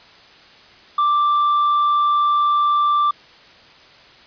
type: tone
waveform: triangle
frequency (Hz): 1176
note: D6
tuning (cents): +2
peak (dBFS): -12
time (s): 0.98-3.11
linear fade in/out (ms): 5
effects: white hiss -46 dBFS RMS until 4.26 s + resampled to 11025 Hz